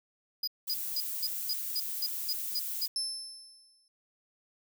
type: tone bursts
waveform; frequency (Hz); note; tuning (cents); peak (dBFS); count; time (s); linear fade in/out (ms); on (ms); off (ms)
square; 4936; D#8; -15; -30; 10; 0.43-2.86; 5; 45; 220
type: noise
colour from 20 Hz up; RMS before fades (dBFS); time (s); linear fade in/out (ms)
violet; -36; 0.67-2.88; 10
type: tone with exponential decay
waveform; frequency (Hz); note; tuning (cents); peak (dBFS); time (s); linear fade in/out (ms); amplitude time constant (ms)
35% pulse; 5280; E8; +2; -26; 2.96-3.88; 1; 200
effects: none